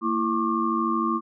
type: tone cluster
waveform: sine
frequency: 227.8 / 331.6 / 1088 / 1181 Hz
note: A#3 / E4 / C#6 / D6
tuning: -40 / +10 / -33 / +9 cents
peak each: -27 dBFS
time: 0.01-1.21 s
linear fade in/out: 50 ms
effects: none